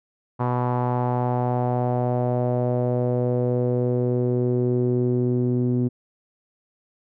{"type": "tone with low-pass filter sweep", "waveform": "sawtooth", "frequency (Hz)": 123.47, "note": "B2", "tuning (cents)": 0, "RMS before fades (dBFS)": -22, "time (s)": [0.39, 5.89], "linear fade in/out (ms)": 20, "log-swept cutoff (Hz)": [1000, 300], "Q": 3.4, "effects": []}